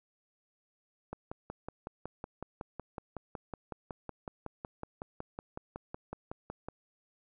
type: click train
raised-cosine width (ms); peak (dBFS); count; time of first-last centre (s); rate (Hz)
1; -25; 31; 1.13-6.686; 5.4
effects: none